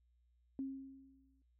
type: tone with exponential decay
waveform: sine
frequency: 269.1 Hz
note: C4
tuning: 49 cents sharp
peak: -36 dBFS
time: 0.59-1.42 s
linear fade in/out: 1 ms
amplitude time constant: 180 ms
effects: noise-tail reverb RT60 0.1 s tail -17 dB re dry + added 60 Hz sine -70 dBFS peak until 1.59 s